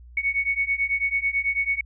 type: beating tone pair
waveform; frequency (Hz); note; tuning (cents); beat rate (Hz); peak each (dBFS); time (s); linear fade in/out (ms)
sine; 2217 / 2226.1; C#7 / C#7; 0 / +7; 9.1; -25 / -24; 0.17-1.81; 5
effects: added 60 Hz sine -43 dBFS peak until 1.85 s